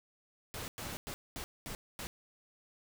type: noise bursts at uneven times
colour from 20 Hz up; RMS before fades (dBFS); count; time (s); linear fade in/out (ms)
pink; -42; 6; 0.54-0.68 / 0.78-0.97 / 1.07-1.14 / 1.36-1.44 / 1.66-1.75 / 1.99-2.07; 0
effects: none